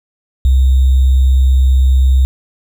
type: tone with sample-and-hold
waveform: sine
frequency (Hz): 65.41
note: C2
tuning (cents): 0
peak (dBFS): -6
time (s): 0.45-2.25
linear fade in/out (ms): 0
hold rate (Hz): 3675
effects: none